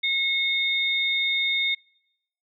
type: tone pair together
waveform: sine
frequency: 2173 / 3655 Hz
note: C#7 / A#7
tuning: -35 / -35 cents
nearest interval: major sixth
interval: 900 cents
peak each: -24 dBFS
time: 0.03-1.75 s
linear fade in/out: 10 ms
effects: noise-tail reverb RT60 0.8 s tail -25 dB re dry